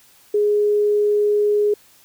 sine tone, 415.8 Hz, G#4, 2 cents sharp, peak -14 dBFS, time 0.34-1.74 s, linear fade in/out 5 ms, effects white hiss -52 dBFS RMS until 2.04 s

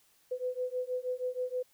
sine beating tone pair, 500 / 506.3 Hz, B4 / B4, +21 / +43 cents, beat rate 6.3 Hz, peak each -35 / -35 dBFS, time 0.31-1.63 s, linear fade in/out 10 ms, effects white hiss -67 dBFS RMS until 1.73 s

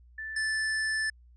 sine / square tone pair in turn, 1760 / 1753.2 Hz, A6 / A6, 0 / -7 cents, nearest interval unison, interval 7 cents, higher first, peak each -35 / -28 dBFS, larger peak second, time 0.18-0.36 / 0.36-1.1 s, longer second, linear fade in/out 5 ms, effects added 60 Hz sine -53 dBFS peak until 1.36 s + resampled to 22050 Hz

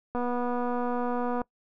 click train, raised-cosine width 1 ms, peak -18 dBFS, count 310, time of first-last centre 0.15-1.416 s, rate 244 Hz, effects noise-tail reverb RT60 0.1 s tail -23 dB re dry

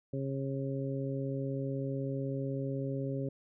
harmonic tone, 136 Hz, C#3, 33 cents flat, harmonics 1 / 2 / 3 / 4, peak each -35 / -38 / -40 / -41 dBFS, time 0.13-3.29 s, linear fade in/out 5 ms, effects none

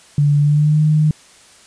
sine tone with pitch glide, 145.3 to 153.41 Hz, D3 to D#3, -18 to -24 cents, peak -10 dBFS, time 0.18-1.11 s, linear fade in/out 2 ms, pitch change +94 cents, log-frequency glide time 0.39-0.81 s, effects white hiss -46 dBFS RMS until 1.66 s + resampled to 22050 Hz

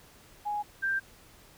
sine tone pair in turn, 830.6 / 1578 Hz, G#5 / G6, 0 / +11 cents, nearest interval major seventh, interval 1111 cents, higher second, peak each -29 / -26 dBFS, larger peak second, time 0.45-0.63 / 0.82-1 s, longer neither, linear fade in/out 20 ms, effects pink hiss -56 dBFS RMS until 1.57 s

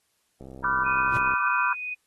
click train, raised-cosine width 2 ms, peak -29 dBFS, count 62, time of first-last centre 0.41-1.337 s, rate 65.8 Hz
sine chord, G dominant seventh, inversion first, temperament equal with one note detuned, 987.8 / 1174.7 / 1396.9 / 1529.5 Hz, B5 / D6 / F6 / G6, 0 / 0 / 0 / -43 cents, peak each -27 dBFS, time 0.64-1.73 s, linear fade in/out 2 ms
sine tone with tremolo, 2489 Hz, D#7, in tune, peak -28 dBFS, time 0.85-1.95 s, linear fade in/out 20 ms, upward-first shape triangle, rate 3 Hz, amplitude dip 40%
square tone with exponential growth, 115.6 Hz, A#2, 14 cents flat, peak -26 dBFS, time 1.04-1.17 s, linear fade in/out 0 ms, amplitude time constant 27 ms
effects white hiss -71 dBFS RMS until 2.06 s + AAC 32 kbps

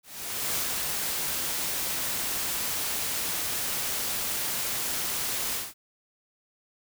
white noise with ADSR envelope, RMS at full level -28 dBFS, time 0.03-5.74 s, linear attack 530 ms, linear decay 91 ms, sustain -2 dB, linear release 190 ms, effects none

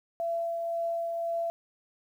sine tone with tremolo, 674 Hz, E5, 38 cents sharp, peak -27 dBFS, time 0.2-1.5 s, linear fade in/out 0 ms, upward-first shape triangle, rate 1.9 Hz, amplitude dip 30%, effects 10-bit

